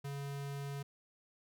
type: tone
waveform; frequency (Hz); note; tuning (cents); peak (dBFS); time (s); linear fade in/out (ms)
square; 140.5; C#3; +24; -40; 0.04-0.83; 10
effects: none